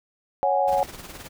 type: chord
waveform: sine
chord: C# suspended fourth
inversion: none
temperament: equal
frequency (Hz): 554.4 / 740 / 830.6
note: C#5 / F#5 / G#5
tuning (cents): 0 / 0 / 0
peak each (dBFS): -23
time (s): 0.43-0.83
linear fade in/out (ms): 0
type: noise with tremolo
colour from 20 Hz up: pink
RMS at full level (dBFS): -37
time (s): 0.67-1.29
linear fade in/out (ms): 20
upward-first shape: triangle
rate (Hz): 19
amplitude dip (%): 70
effects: none